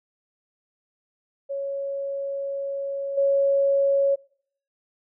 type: tone with level steps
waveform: sine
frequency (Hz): 554.4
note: C#5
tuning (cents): 0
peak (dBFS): -26 / -17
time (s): 1.49-4.16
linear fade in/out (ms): 20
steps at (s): 3.17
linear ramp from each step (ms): 10
effects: noise-tail reverb RT60 0.6 s tail -24 dB re dry